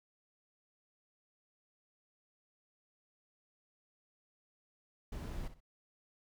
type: noise with echo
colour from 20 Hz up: brown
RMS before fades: -41 dBFS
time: 5.12-5.48 s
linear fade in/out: 5 ms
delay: 62 ms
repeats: 2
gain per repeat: -12 dB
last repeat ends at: 5.604 s
effects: none